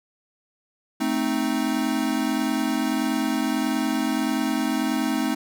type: chord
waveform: square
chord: A diminished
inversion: none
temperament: equal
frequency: 220 / 261.6 / 311.1 Hz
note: A3 / C4 / Eb4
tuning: 0 / 0 / 0 cents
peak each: -28 / -26 / -27 dBFS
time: 1-5.35 s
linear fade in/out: 10 ms
effects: none